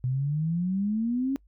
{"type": "exponential sweep", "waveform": "sine", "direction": "up", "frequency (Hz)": [124.4, 277.2], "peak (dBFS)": -24, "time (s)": [0.04, 1.36], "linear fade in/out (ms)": 0, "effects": ["noise-tail reverb RT60 0.1 s tail -25 dB re dry", "added 50 Hz sine -56 dBFS peak until 1.47 s"]}